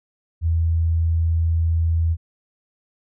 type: tone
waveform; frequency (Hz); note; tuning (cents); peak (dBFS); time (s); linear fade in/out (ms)
sine; 82.41; E2; 0; -16; 0.41-2.17; 50
effects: none